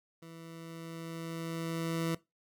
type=tone with level ramp; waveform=20% pulse; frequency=164.81 Hz; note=E3; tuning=in tune; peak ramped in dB=-43 to -25 dBFS; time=0.22-2.15 s; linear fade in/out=5 ms; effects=noise-tail reverb RT60 0.2 s tail -19 dB re dry